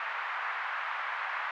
white band-pass noise, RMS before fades -35 dBFS, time 0-1.51 s, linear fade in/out 2 ms, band 870 to 1900 Hz, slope 24 dB/octave, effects none

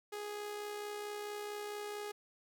sawtooth tone with amplitude modulation, 415.3 Hz, G#4, in tune, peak -35 dBFS, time 0.12-2.12 s, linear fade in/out 10 ms, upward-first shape sine, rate 64.5 Hz, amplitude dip 35%, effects none

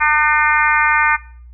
harmonic tone, 301.9 Hz, D4, 48 cents sharp, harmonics 3 / 4 / 5 / 6 / 7 / 8, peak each -17 / -18 / -18 / -19 / -19 / -21 dBFS, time 0-1.17 s, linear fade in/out 20 ms, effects noise-tail reverb RT60 0.5 s tail -20 dB re dry + added 60 Hz sine -36 dBFS peak until 1.53 s

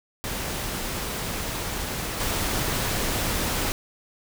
pink noise with level steps, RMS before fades -30 / -26 dBFS, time 0.24-3.72 s, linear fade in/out 0 ms, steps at 2.2 s, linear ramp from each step 2 ms, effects none

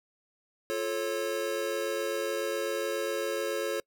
square chord, F augmented, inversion none, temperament just, 349.2 / 436.5 / 545.7 Hz, F4 / A4 / C#5, 0 / -14 / -27 cents, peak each -37 / -34 / -33 dBFS, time 0.7-3.8 s, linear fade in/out 0 ms, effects noise-tail reverb RT60 0.1 s tail -26 dB re dry

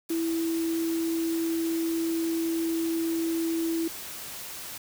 sine tone in noise, 329.6 Hz, E4, in tune, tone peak -25 dBFS, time 0.1-3.88 s, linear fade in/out 5 ms, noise white, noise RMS -39 dBFS, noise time 0.09-4.78 s, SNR +11 dB, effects none

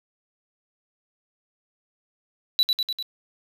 triangle tone with echo, 3948 Hz, B7, 1 cent flat, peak -14 dBFS, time 2.59-2.63 s, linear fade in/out 0 ms, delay 99 ms, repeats 4, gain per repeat -3 dB, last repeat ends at 3.026 s, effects none

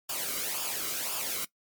white noise with flanger, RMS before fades -33 dBFS, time 0.09-1.45 s, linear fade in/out 5 ms, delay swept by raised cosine 0.49 to 1.17 ms, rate 1.9 Hz, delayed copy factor -0.7, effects noise-tail reverb RT60 0.1 s tail -19 dB re dry + MP3 96 kbps

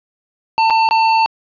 square tone with dropouts, 895 Hz, A5, 29 cents sharp, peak -11 dBFS, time 0.58-1.26 s, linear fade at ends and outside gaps 0 ms, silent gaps 0.7-0.706 / 0.889-0.91 s, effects resampled to 11025 Hz + 8-bit

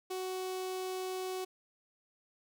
sawtooth tone with notch filter, 372.5 Hz, F#4, 12 cents sharp, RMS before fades -38 dBFS, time 0.1-1.45 s, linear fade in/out 10 ms, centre 1700 Hz, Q 1.5, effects none

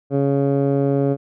15% pulse tone with low-pass filter, 139.3 Hz, C#3, 9 cents sharp, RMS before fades -18 dBFS, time 0.1-1.17 s, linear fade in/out 50 ms, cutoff 570 Hz, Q 1.2, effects none

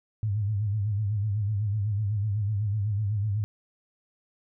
sine tone with vibrato, 103.83 Hz, G#2, in tune, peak -24 dBFS, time 0.23-3.44 s, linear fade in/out 0 ms, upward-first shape sine, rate 8 Hz, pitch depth 100 cents each way, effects none

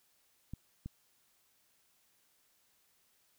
clicks, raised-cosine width 5 ms, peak -29 dBFS, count 2, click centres 0.536 / 0.86 s, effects white hiss -72 dBFS RMS until 3.38 s

